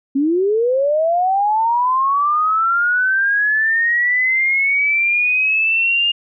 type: linear sweep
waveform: sine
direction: up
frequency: 264 to 2835 Hz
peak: -13 dBFS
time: 0.15-6.12 s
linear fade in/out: 10 ms
effects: none